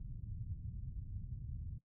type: low-pass noise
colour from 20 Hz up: white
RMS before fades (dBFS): -45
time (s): 0-1.79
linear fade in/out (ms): 5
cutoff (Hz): 120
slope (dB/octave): 24
effects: noise-tail reverb RT60 0.1 s tail -17 dB re dry